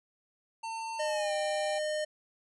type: tone with pitch glide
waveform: square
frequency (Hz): 901 to 788.9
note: A5 to G5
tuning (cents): +41 to +11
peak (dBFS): -36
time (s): 0.63-1.79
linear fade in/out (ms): 10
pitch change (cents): -230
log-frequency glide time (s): 1.03-1.33
type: tone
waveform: square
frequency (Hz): 610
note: D#5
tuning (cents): -34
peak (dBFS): -31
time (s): 0.99-2.05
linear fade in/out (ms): 10
effects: resampled to 24000 Hz